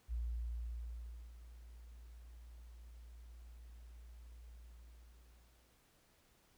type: tone with ADSR envelope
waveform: sine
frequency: 58.27 Hz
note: A#1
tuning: in tune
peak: -36 dBFS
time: 0.08-5.8 s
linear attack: 45 ms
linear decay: 1200 ms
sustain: -16 dB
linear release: 1300 ms
effects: pink hiss -71 dBFS RMS until 6.57 s